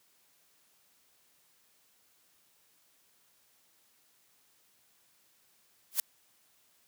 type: noise with exponential growth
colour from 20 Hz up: blue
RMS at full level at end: -23 dBFS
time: 5.91-6 s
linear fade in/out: 2 ms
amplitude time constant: 18 ms
effects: white hiss -68 dBFS RMS until 6.87 s + high-pass 80 Hz 12 dB/octave